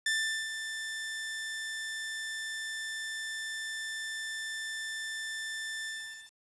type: tone with ADSR envelope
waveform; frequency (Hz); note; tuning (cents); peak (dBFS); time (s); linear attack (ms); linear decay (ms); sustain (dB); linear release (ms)
sawtooth; 1774; A6; +14; -23; 0.06-6.33; 4; 420; -9; 460
effects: resampled to 24000 Hz + 9-bit